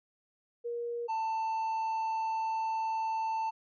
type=tone pair in turn; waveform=sine / triangle; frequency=473.5 / 889.7 Hz; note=A#4 / A5; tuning=+27 / +19 cents; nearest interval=major seventh; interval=1092 cents; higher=second; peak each=-33 / -28 dBFS; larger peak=second; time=0.64-1.08 / 1.08-3.51 s; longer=second; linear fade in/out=20 ms; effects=resampled to 16000 Hz